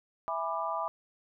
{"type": "chord", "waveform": "sine", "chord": "E dominant seventh", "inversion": "none", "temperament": "just", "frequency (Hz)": [659.3, 824.1, 988.9, 1186.7], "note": ["E5", "G#5", "B5", "D6"], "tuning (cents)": [0, -14, 2, 18], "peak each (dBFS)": [-36, -38, -35, -35], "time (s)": [0.28, 0.88], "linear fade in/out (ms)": 0, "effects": []}